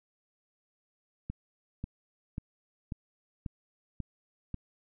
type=click train; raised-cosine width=5 ms; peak=-23 dBFS; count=7; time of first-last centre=1.3-4.543 s; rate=1.85 Hz; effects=none